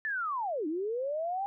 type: linear two-way sweep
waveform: sine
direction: down then up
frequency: 1786 to 293.7 to 808 Hz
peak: -30 dBFS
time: 0.05-1.46 s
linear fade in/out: 0 ms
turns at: 0.67 s
effects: none